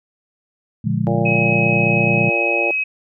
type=chord; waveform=sine; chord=Bb dominant seventh; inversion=none; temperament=just; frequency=116.54 / 145.68 / 174.81 / 209.8 Hz; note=Bb2 / D3 / F3 / Ab3; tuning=0 / -14 / +2 / +18 cents; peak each=-22 dBFS; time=0.84-2.3 s; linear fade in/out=10 ms
type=harmonic tone; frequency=115.6 Hz; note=A#2; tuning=14 cents flat; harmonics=3 / 4 / 5 / 6 / 7; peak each=-24 / -26 / -23 / -28 / -27 dBFS; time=1.07-2.71 s; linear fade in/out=0 ms
type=tone; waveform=sine; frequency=2547 Hz; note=D#7; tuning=40 cents sharp; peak=-17 dBFS; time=1.25-2.84 s; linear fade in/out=10 ms
effects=none